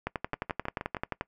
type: two click trains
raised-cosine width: 0.5 ms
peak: -15 / -19 dBFS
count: 14 / 5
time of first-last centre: 0.07-1.21 / 0.34-0.968 s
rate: 11.4 / 6.37 Hz
effects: noise-tail reverb RT60 0.1 s tail -22 dB re dry